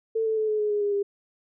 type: tone with pitch steps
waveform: sine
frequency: 447.1 / 440.4 / 433.9 / 427.4 / 421 / 414.8 / 408.6 / 402.5 Hz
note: A4 / A4 / A4 / G#4 / G#4 / G#4 / G#4 / G4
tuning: +28 / +2 / -24 / +50 / +24 / -2 / -28 / +46 cents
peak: -22 dBFS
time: 0.15-1.03 s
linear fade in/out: 10 ms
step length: 110 ms
effects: none